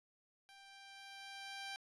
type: tone with level ramp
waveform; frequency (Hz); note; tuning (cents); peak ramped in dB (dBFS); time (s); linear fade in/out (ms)
10% pulse; 787; G5; +7; -51 to -35; 0.49-1.76; 0
effects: resampled to 22050 Hz + 12-bit